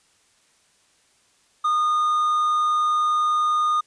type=tone; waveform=triangle; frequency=1225 Hz; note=D#6; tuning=27 cents flat; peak=-16 dBFS; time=1.64-3.81 s; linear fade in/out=10 ms; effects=white hiss -61 dBFS RMS until 3.86 s + resampled to 22050 Hz